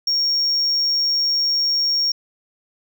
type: tone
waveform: sine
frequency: 5550 Hz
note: F8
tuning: 12 cents flat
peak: -14 dBFS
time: 0.07-2.12 s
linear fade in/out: 5 ms
effects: tanh soft clip ceiling -15 dBFS